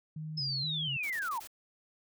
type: tone with vibrato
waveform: sine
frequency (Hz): 146.1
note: D3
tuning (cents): -9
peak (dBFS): -37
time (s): 0.16-0.97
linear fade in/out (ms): 5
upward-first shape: square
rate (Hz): 2.1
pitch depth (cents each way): 110
type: linear sweep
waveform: sine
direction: down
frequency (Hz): 5200 to 830.6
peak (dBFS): -32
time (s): 0.37-1.4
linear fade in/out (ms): 10
type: noise bursts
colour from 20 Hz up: white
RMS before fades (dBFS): -47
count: 5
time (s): 1.03-1.474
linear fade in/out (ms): 5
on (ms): 72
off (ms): 21
effects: none